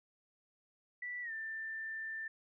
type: tone with pitch glide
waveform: sine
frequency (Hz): 1965 to 1781.2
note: B6 to A6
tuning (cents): -9 to +21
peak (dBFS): -39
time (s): 1.02-2.28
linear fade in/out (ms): 5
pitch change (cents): -170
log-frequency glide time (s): 1.22-1.32
effects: none